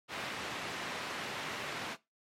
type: band-pass noise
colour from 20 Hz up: white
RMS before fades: -40 dBFS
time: 0.08-1.97 s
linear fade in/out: 50 ms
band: 120 to 2500 Hz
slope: 12 dB/octave
effects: noise-tail reverb RT60 0.2 s tail -17 dB re dry + MP3 64 kbps